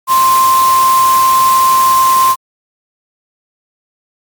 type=tone in noise; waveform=sine; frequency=1050 Hz; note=C6; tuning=6 cents sharp; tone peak=-6 dBFS; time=0.07-2.36 s; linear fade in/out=50 ms; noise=white; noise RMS=-19 dBFS; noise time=0.07-2.36 s; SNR=+10 dB; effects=MP3 96 kbps